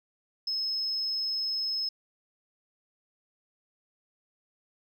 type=tone; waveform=sine; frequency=5180 Hz; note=E8; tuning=31 cents flat; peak=-27 dBFS; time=0.47-1.89 s; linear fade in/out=5 ms; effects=tanh soft clip ceiling -23 dBFS

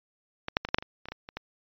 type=clicks; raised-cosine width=0.3 ms; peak=-16 / -6 / -15 / -20 / -6 / -11 / -23 / -27 / -20 / -20 / -25 / -18 dBFS; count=12; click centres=0.484 / 0.569 / 0.65 / 0.688 / 0.745 / 0.785 / 0.825 / 1.056 / 1.086 / 1.12 / 1.289 / 1.37 s; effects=resampled to 11025 Hz

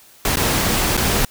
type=noise with dropouts; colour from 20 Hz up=pink; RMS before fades=-18 dBFS; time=0.25-1.25 s; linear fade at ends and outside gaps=2 ms; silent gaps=0.358-0.369 / 0.969-0.975 s; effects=white hiss -48 dBFS RMS until 1.3 s

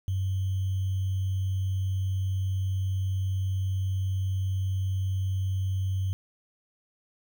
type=tone with sample-and-hold; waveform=sine; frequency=95 Hz; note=F#2; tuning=46 cents sharp; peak=-25 dBFS; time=0.08-6.13 s; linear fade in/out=0 ms; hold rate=3150 Hz; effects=none

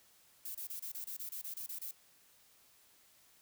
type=noise bursts; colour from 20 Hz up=violet; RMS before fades=-43 dBFS; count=12; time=0.45-1.912 s; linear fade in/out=5 ms; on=98 ms; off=26 ms; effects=white hiss -66 dBFS RMS until 3.41 s

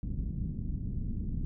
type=low-pass noise; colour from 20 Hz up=pink; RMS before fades=-34 dBFS; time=0.03-1.45 s; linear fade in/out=0 ms; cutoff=230 Hz; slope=24 dB/octave; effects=none

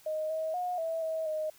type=tone with pitch steps; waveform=sine; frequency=622 / 636 / 720 / 653 / 641 / 621 Hz; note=D#5 / D#5 / F#5 / E5 / E5 / D#5; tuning=-1 / +38 / -47 / -17 / -49 / -3 cents; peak=-30 dBFS; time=0.06-1.5 s; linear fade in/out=5 ms; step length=240 ms; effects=white hiss -59 dBFS RMS until 1.58 s

